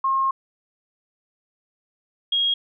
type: tone pair in turn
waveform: sine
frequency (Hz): 1073 / 3275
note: C6 / G#7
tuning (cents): +43 / -25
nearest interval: octave + perfect fifth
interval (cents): 1932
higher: second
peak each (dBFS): -18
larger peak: neither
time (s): 0.04-0.31 / 2.32-2.54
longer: first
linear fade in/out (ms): 5
effects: none